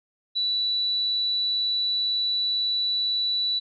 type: tone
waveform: sine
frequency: 3951 Hz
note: B7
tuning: in tune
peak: -22 dBFS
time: 0.35-3.6 s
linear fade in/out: 20 ms
effects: none